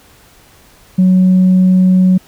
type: tone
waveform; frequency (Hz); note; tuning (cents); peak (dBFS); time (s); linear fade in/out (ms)
sine; 185; F#3; 0; -4; 0.98-2.18; 10
effects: tanh soft clip ceiling -3 dBFS + pink hiss -45 dBFS RMS until 2.27 s